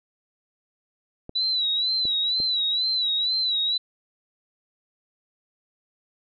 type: clicks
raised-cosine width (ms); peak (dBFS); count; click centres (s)
2; -23; 3; 1.294 / 2.053 / 2.402
type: tone with vibrato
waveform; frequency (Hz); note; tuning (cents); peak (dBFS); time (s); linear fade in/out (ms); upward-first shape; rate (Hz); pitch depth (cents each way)
sine; 3941; B7; -4; -21; 1.35-3.78; 10; sine; 2.1; 79
effects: none